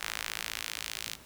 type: tone with high-pass filter sweep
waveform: sawtooth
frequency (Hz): 55.1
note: A1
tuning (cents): +3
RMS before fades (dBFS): -38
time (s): 0-1.16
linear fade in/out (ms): 20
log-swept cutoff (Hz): 1700 to 3100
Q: 1
effects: pink hiss -53 dBFS RMS until 1.25 s